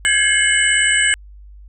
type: tone cluster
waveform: sine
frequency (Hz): 1607 / 1685 / 2149 / 2978 / 8070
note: G6 / G#6 / C7 / F#7 / B8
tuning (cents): +43 / +25 / +46 / +11 / +36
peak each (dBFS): -22 / -18 / -18 / -19 / -19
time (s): 0.05-1.14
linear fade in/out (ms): 0
effects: added 50 Hz sine -37 dBFS peak until 1.68 s